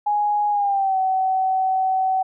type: tone with pitch glide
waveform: sine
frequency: 830.6 to 757.3 Hz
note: G#5 to F#5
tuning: 0 to +40 cents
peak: -17 dBFS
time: 0.06-2.23 s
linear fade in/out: 10 ms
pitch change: -160 cents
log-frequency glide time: 0.5-0.98 s
effects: none